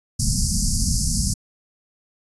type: band-stop noise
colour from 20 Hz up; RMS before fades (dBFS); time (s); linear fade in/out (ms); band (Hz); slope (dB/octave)
pink; -20; 0.19-1.34; 10; 240 to 4700; 96
effects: resampled to 24000 Hz